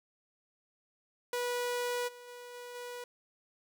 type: tone with level steps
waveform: sawtooth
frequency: 488.2 Hz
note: B4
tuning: 20 cents flat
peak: -28 / -45 / -42 / -40 / -37 dBFS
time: 1.33-3.04 s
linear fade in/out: 2 ms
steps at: 2.07 / 2.27 / 2.53 / 2.74 s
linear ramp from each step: 20 ms
effects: none